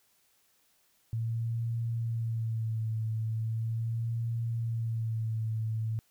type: tone with vibrato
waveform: sine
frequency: 113.3 Hz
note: A#2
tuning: 49 cents flat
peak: -29 dBFS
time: 1.13-5.99 s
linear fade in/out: 0 ms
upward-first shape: sine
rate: 0.39 Hz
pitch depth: 39 cents each way
effects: white hiss -69 dBFS RMS until 6.1 s